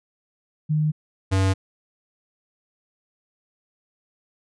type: tone pair in turn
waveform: sine / square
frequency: 153.1 / 95.68 Hz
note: D#3 / G2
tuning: -28 / -41 cents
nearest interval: minor sixth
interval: 813 cents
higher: first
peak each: -18 dBFS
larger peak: neither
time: 0.69-0.92 / 1.31-1.54 s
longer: neither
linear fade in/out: 20 ms
effects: resampled to 22050 Hz